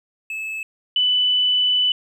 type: tone pair in turn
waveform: triangle / sine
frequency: 2604 / 2989 Hz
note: E7 / F#7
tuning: -22 / +17 cents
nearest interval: major second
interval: 239 cents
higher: second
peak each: -24 / -15 dBFS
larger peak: second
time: 0.3-0.63 / 0.96-1.92 s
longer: second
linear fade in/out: 2 ms
effects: none